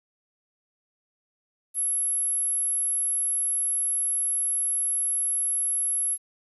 sine tone, 11175 Hz, F9, in tune, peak -23 dBFS, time 1.74-6.18 s, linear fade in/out 50 ms, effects 9-bit

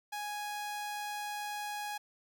sawtooth tone, 830.6 Hz, G#5, in tune, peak -33 dBFS, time 0.12-1.98 s, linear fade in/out 10 ms, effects none

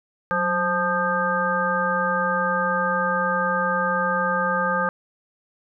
harmonic tone with a mistuned harmonic, 175.2 Hz, F3, 6 cents sharp, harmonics 1 / 3 / 5 / 7 / 9, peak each -29 / -26 / -28 / -24 / -25 dBFS, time 0.31-4.89 s, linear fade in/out 0 ms, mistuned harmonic 1, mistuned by +86 cents, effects none

